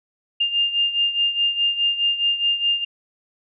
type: beating tone pair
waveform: sine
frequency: 2806 / 2810.8 Hz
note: F7 / F7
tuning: +8 / +10 cents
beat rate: 4.8 Hz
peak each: -19 / -24 dBFS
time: 0.4-2.85 s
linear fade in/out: 10 ms
effects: none